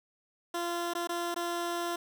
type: tone with dropouts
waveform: 15% pulse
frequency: 344.7 Hz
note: F4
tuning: 23 cents flat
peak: -25 dBFS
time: 0.54-1.96 s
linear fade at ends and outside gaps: 5 ms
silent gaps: 0.936-0.95 / 1.073-1.091 / 1.344-1.361 s
effects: none